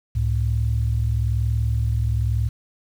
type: tone pair together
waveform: sine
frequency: 69.1 / 110.13 Hz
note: C#2 / A2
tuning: -5 / +2 cents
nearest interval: minor sixth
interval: 807 cents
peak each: -21 / -20 dBFS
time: 0.15-2.49 s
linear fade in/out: 10 ms
effects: tanh soft clip ceiling -11 dBFS + 8-bit